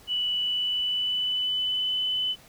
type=tone with pitch glide; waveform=sine; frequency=2960 to 3012 Hz; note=F#7 to F#7; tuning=0 to +30 cents; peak=-24 dBFS; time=0.07-2.36 s; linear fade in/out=50 ms; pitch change=+30 cents; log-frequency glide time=0.35-1.89 s; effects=pink hiss -53 dBFS RMS until 2.48 s